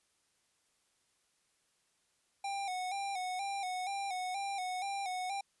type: tone with vibrato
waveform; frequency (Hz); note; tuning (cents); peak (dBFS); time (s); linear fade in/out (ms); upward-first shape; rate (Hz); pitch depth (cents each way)
square; 764; G5; -45; -36; 2.44-5.41; 5; square; 2.1; 67
effects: white hiss -75 dBFS RMS until 5.6 s + resampled to 24000 Hz